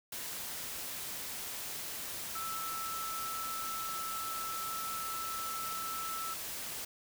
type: tone in noise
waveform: sine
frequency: 1318.5 Hz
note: E6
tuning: in tune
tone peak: -38 dBFS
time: 2.35-6.34 s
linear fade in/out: 5 ms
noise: white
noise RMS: -41 dBFS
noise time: 0.12-6.85 s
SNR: 0 dB
effects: none